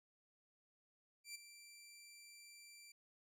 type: tone with ADSR envelope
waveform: 15% pulse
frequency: 2349 Hz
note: D7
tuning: in tune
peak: -39 dBFS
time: 1.24-2.92 s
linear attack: 110 ms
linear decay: 12 ms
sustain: -12 dB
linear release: 4 ms
effects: none